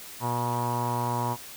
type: tone with low-pass filter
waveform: sawtooth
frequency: 120 Hz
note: B2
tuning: 49 cents flat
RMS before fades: -28 dBFS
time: 0.2-1.37 s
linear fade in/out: 50 ms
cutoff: 960 Hz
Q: 8.9
effects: white hiss -43 dBFS RMS until 1.56 s